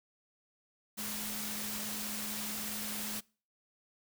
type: tone in noise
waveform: sine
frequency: 211.7 Hz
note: G#3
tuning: 33 cents sharp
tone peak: -44 dBFS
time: 0.97-3.21 s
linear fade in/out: 20 ms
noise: white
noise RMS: -39 dBFS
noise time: 0.97-3.21 s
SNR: -8 dB
effects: noise-tail reverb RT60 0.4 s tail -25 dB re dry